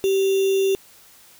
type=tone with sample-and-hold; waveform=sine; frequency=387.5 Hz; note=G4; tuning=20 cents flat; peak=-16 dBFS; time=0.04-0.75 s; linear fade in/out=0 ms; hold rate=3150 Hz; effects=white hiss -50 dBFS RMS until 1.39 s